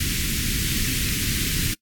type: band-stop noise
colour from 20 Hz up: pink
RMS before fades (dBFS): -24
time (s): 0-1.74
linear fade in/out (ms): 5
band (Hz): 290 to 1900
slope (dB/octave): 24
effects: noise-tail reverb RT60 0.1 s tail -22 dB re dry + AAC 64 kbps